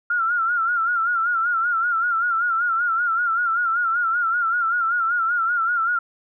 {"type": "tone with vibrato", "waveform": "sine", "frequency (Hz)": 1386, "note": "F6", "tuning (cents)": -14, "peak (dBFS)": -18, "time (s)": [0.1, 5.99], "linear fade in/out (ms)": 5, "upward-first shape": "sine", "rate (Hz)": 5.2, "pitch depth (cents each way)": 86, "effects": []}